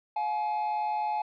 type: tone pair together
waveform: triangle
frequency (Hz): 709 / 848.3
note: F5 / G#5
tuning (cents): +26 / +36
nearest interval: minor third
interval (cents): 310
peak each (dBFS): -32 / -25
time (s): 0.16-1.22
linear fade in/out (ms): 5
effects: tanh soft clip ceiling -21 dBFS + resampled to 11025 Hz